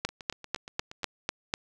two click trains, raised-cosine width 0.2 ms, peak -10 / -24 dBFS, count 7 / 9, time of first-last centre 0.05-1.539 / 0.09-1.032 s, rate 4.03 / 8.49 Hz, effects none

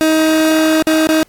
30% pulse tone with dropouts, 315.6 Hz, D#4, 25 cents sharp, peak -7 dBFS, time 0.01-1.23 s, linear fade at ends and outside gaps 0 ms, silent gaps 0.824-0.87 / 1.071-1.09 s, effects pink hiss -52 dBFS RMS until 1.28 s + AAC 64 kbps

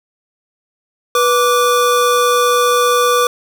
square tone pair together, 489.4 / 1167 Hz, B4 / D6, -16 / -11 cents, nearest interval octave + minor third, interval 1505 cents, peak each -14 dBFS, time 1.15-3.27 s, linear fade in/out 2 ms, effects none

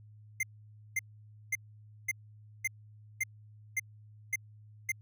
square tone bursts, 2093 Hz, C7, in tune, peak -29 dBFS, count 9, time 0.4-4.919 s, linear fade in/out 5 ms, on 31 ms, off 530 ms, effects added 106 Hz sine -52 dBFS peak until 5.01 s

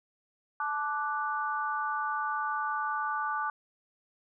sine chord, D major, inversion second, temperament equal with one note detuned, 869.9 / 1174.7 / 1480 Hz, A5 / D6 / F#6, -20 / 0 / 0 cents, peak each -34 / -32 / -35 dBFS, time 0.6-3.5 s, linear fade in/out 2 ms, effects none

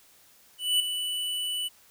square tone with ADSR envelope, 2971 Hz, F#7, 6 cents sharp, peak -20 dBFS, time 0.58-1.69 s, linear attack 220 ms, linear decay 3 ms, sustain -9 dB, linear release 23 ms, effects white hiss -58 dBFS RMS until 1.9 s

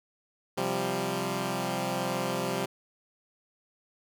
10% pulse chord, C suspended fourth, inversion none, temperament equal, 130.81 / 174.61 / 196 Hz, C3 / F3 / G3, 0 / 0 / 0 cents, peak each -26 / -25 / -24 dBFS, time 0.57-2.66 s, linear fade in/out 10 ms, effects none

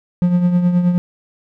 triangle tone with tremolo, 177.1 Hz, F3, 24 cents sharp, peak -7 dBFS, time 0.22-0.98 s, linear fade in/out 0 ms, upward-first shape triangle, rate 9.5 Hz, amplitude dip 60%, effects none

